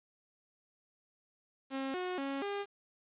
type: tone with pitch steps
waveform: sawtooth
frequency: 268.8 / 364.1 / 274.9 / 403.3 Hz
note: C4 / F#4 / C#4 / G4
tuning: +47 / -28 / -14 / +49 cents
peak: -31 dBFS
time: 1.7-2.66 s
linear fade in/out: 50 ms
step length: 240 ms
effects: resampled to 8000 Hz + 10-bit